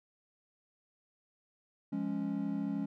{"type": "chord", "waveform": "triangle", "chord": "Db major", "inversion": "first", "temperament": "equal", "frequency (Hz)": [174.61, 207.7, 277.2], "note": ["F3", "Ab3", "Db4"], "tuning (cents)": [0, 0, 0], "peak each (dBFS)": [-38, -34, -34], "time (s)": [1.92, 2.86], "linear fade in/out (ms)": 10, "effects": []}